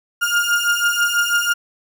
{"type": "beating tone pair", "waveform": "35% pulse", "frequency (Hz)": [1410, 1416.1], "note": ["F6", "F6"], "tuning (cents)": [16, 24], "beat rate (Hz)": 6.1, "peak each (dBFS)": [-18, -16], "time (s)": [0.21, 1.54], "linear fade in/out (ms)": 20, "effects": []}